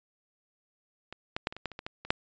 clicks, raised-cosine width 0.3 ms, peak -25 / -15 / -12 / -25 / -26 / -16 / -28 / -23 / -20 / -27 / -6 dBFS, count 11, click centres 1.126 / 1.365 / 1.471 / 1.525 / 1.566 / 1.657 / 1.717 / 1.791 / 1.865 / 2.05 / 2.105 s, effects resampled to 16000 Hz

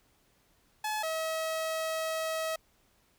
sawtooth tone pair in turn, 856 / 641.3 Hz, A5 / E5, -48 / -48 cents, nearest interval perfect fourth, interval 500 cents, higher first, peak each -27 dBFS, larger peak neither, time 0.84-1.03 / 1.03-2.56 s, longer second, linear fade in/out 5 ms, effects pink hiss -68 dBFS RMS until 3.18 s

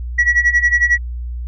sine tone with tremolo, 1931 Hz, B6, 39 cents flat, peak -6 dBFS, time 0.18-0.98 s, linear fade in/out 10 ms, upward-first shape sine, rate 11 Hz, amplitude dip 85%, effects tanh soft clip ceiling -7 dBFS + added 60 Hz sine -22 dBFS peak until 1.47 s

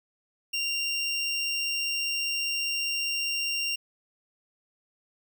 25% pulse tone, 2775 Hz, F7, 12 cents flat, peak -23 dBFS, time 0.53-3.76 s, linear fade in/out 10 ms, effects none

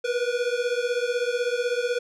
square beating tone pair, 478.2 / 494.2 Hz, A#4 / B4, +44 / +1 cents, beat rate 16 Hz, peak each -27 dBFS, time 0.04-1.99 s, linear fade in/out 10 ms, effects low-pass 6000 Hz 12 dB/octave

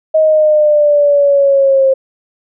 sine exponential sweep, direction down, 632 to 531 Hz, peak -6 dBFS, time 0.14-1.94 s, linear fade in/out 10 ms, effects none

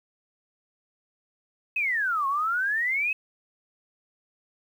sine exponential two-way sweep, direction down then up, 2600 to 1070 to 2600 Hz, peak -23 dBFS, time 1.76-3.13 s, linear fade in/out 5 ms, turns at 2.27 s, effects 9-bit

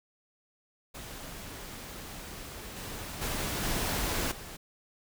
pink noise with level steps, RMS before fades -43 / -40 / -33 / -31 / -44 dBFS, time 0.94-4.57 s, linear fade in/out 10 ms, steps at 2.76 / 3.21 / 3.63 / 4.31 s, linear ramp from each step 10 ms, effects none

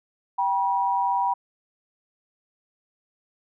sine tone pair together, 784 / 966.9 Hz, G5 / B5, 0 / -37 cents, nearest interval major third, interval 363 cents, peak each -25 / -22 dBFS, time 0.38-1.34 s, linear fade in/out 10 ms, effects none

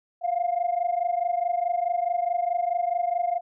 sine tone pair together, 691 / 715.7 Hz, F5 / F5, -19 / +42 cents, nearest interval minor second, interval 61 cents, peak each -24 / -25 dBFS, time 0.21-3.41 s, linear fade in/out 50 ms, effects tanh soft clip ceiling -17 dBFS

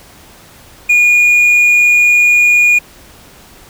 triangle tone, 2439 Hz, D#7, 35 cents flat, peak -4 dBFS, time 0.89-2.79 s, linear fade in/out 10 ms, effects pink hiss -40 dBFS RMS until 3.69 s

